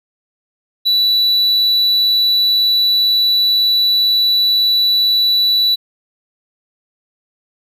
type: tone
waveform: triangle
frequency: 3951 Hz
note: B7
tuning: in tune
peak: -9 dBFS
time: 0.85-5.76 s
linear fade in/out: 20 ms
effects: none